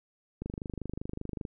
click train, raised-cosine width 3 ms, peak -23 dBFS, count 27, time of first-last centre 0.42-1.452 s, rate 25.2 Hz, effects none

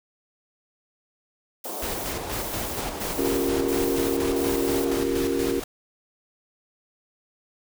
blue noise bursts, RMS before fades -35 dBFS, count 5, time 1.64-4.85 s, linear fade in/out 5 ms, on 490 ms, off 190 ms
pink band-pass noise, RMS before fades -36 dBFS, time 1.65-5 s, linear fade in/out 5 ms, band 300 to 1000 Hz, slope 24 dB/octave
pink noise with tremolo, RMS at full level -31 dBFS, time 1.82-5.64 s, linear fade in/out 5 ms, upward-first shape square, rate 4.2 Hz, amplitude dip 45%
sine chord, G half-diminished seventh, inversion second, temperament equal, 277.2 / 349.2 / 392 / 466.2 Hz, Db4 / F4 / G4 / Bb4, 0 / 0 / 0 / 0 cents, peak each -27 / -28 / -28 / -28 dBFS, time 3.18-5.6 s, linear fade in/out 5 ms
effects none

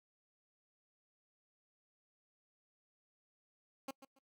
15% pulse tone with echo, 270.2 Hz, C#4, 44 cents flat, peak -34 dBFS, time 3.88-3.91 s, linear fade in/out 5 ms, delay 140 ms, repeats 2, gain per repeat -13 dB, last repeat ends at 4.19 s, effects noise-tail reverb RT60 0.1 s tail -25 dB re dry

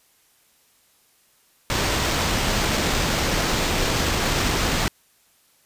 pink noise with sample-and-hold, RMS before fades -22 dBFS, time 1.7-4.88 s, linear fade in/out 0 ms, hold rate 11025 Hz, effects white hiss -60 dBFS RMS until 5.65 s + resampled to 32000 Hz

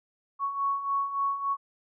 sine beating tone pair, 1108.7 / 1112.2 Hz, C#6 / C#6, 0 / +5 cents, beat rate 3.5 Hz, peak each -33 / -27 dBFS, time 0.39-1.57 s, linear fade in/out 50 ms, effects none

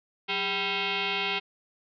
sine tone with frequency modulation, 185.6 Hz, F#3, 6 cents sharp, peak -26 dBFS, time 0.28-1.4 s, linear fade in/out 20 ms, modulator 588 Hz, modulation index 5.9, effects none

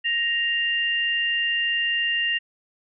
sine tone pair together, 1870.7 / 2794 Hz, A#6 / F7, +6 / 0 cents, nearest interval perfect fifth, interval 694 cents, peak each -24 / -23 dBFS, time 0.04-2.39 s, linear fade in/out 20 ms, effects none

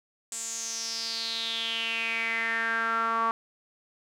sawtooth tone with band-pass filter sweep, 227.4 Hz, A#3, 43 cents flat, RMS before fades -30 dBFS, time 0.32-3.31 s, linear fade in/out 0 ms, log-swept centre 7800 to 1100 Hz, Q 6.4, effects none

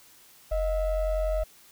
triangle ring-modulated tone, 336.5 Hz, E4, 36 cents sharp, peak -19 dBFS, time 0.51-1.44 s, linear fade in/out 10 ms, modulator 291 Hz, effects white hiss -55 dBFS RMS until 1.71 s

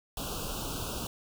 pink band-stop noise, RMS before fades -36 dBFS, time 0.17-1.07 s, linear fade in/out 2 ms, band 1500 to 2600 Hz, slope 96 dB/octave, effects none

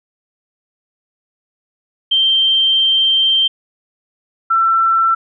sine tone pair in turn, 3142 / 1341.8 Hz, G7 / E6, +3 / +30 cents, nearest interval octave + minor third, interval 1473 cents, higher first, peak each -10 dBFS, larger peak neither, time 2.11-3.48 / 4.5-5.15 s, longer first, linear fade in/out 10 ms, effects none

